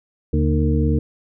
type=harmonic tone with a mistuned harmonic; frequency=76.4 Hz; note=D#2; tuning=31 cents flat; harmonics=1 / 2 / 3 / 4 / 6; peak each=-18 / -21 / -23 / -24 / -26 dBFS; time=0.33-0.99 s; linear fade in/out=5 ms; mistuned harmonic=2; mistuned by=-83 cents; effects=none